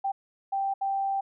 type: tone bursts at uneven times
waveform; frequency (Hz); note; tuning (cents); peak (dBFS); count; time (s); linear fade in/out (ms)
sine; 784; G5; 0; -25; 3; 0.04-0.12 / 0.52-0.74 / 0.81-1.21; 10
effects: none